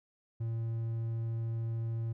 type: tone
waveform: triangle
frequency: 114.2 Hz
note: A#2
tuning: 35 cents flat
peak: -30 dBFS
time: 0.4-2.13 s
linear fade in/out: 10 ms
effects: none